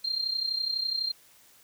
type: tone with amplitude modulation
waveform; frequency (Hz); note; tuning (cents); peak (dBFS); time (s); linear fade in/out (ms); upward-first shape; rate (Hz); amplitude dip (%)
sine; 4186; C8; 0; -24; 0.04-1.12; 10; sine; 32; 70
effects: white hiss -58 dBFS RMS until 1.63 s